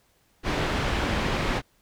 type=low-pass noise; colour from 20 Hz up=pink; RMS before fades=-26 dBFS; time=0.43-1.62 s; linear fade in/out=50 ms; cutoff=3200 Hz; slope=12 dB/octave; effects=pink hiss -65 dBFS RMS until 1.81 s

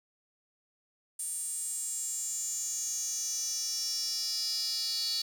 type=tone with high-pass filter sweep; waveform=square; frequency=261.6 Hz; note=C4; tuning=in tune; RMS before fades=-34 dBFS; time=1.19-5.22 s; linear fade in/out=5 ms; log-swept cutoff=8800 to 4400 Hz; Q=8.3; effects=none

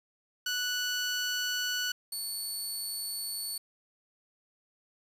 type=tone pair in turn; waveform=15% pulse; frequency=1480 / 4449 Hz; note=F#6 / C#8; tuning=0 / +5 cents; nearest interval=octave + perfect fifth; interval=1905 cents; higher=second; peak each=-23 / -27 dBFS; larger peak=first; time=0.46-1.92 / 2.12-3.58 s; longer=neither; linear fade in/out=5 ms; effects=resampled to 32000 Hz + 9-bit

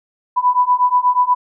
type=beating tone pair; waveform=sine; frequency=987.8 / 996.1 Hz; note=B5 / B5; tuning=0 / +15 cents; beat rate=8.3 Hz; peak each=-15 / -14 dBFS; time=0.36-1.35 s; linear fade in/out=20 ms; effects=none

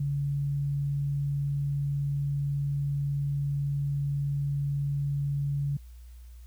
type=tone; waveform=sine; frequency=141.8 Hz; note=C#3; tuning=40 cents sharp; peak=-26 dBFS; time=0-5.77 s; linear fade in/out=5 ms; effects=added 60 Hz sine -44 dBFS peak until 6.46 s + white hiss -64 dBFS RMS until 6.46 s

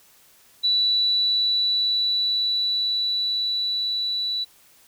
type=tone with level ramp; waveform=sine; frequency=3951 Hz; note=B7; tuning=in tune; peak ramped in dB=-17 to -23 dBFS; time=0.63-4.45 s; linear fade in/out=20 ms; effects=white hiss -55 dBFS RMS until 4.87 s

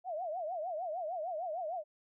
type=tone with vibrato; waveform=sine; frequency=675 Hz; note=E5; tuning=41 cents sharp; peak=-35 dBFS; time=0.04-1.84 s; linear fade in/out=50 ms; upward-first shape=triangle; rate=6.6 Hz; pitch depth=230 cents each way; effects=none

